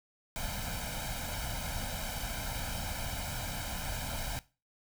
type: noise with comb filter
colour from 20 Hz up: pink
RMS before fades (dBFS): -37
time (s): 0.36-4.39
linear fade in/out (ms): 0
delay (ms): 1.3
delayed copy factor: +0.85
effects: noise-tail reverb RT60 0.3 s tail -18 dB re dry